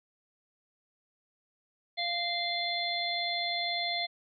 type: harmonic tone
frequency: 694 Hz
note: F5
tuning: 11 cents flat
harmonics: 1 / 3 / 5 / 6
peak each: -35 / -35 / -35 / -35 dBFS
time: 1.97-4.07 s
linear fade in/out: 20 ms
effects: none